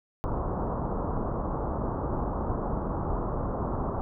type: low-pass noise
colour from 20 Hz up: pink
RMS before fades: -30 dBFS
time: 0.24-4.01 s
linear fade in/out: 0 ms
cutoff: 1200 Hz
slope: 48 dB/octave
effects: none